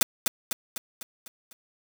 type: noise with echo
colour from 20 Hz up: white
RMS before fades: -18 dBFS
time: 0.01-0.03 s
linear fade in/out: 2 ms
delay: 250 ms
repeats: 6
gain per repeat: -5 dB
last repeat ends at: 1.53 s
effects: none